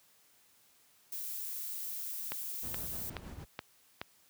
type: noise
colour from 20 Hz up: violet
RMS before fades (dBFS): -40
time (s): 1.12-3.1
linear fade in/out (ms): 5
type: click train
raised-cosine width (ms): 0.3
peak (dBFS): -21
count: 5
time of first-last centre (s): 2.32-4.015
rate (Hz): 2.36
type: noise with tremolo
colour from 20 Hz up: brown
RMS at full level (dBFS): -40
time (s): 2.62-3.45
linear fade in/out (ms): 20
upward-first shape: sine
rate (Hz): 6.4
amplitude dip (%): 50
effects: white hiss -66 dBFS RMS until 4.29 s + high-pass 60 Hz 12 dB/octave